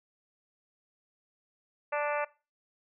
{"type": "harmonic tone", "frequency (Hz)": 293.7, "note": "D4", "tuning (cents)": 0, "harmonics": [2, 3, 4, 5, 6, 7, 8, 9], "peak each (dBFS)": [-31, -35, -37, -39, -41, -42, -43, -44], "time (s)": [1.92, 2.25], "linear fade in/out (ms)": 10, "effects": ["noise-tail reverb RT60 0.3 s tail -20 dB re dry"]}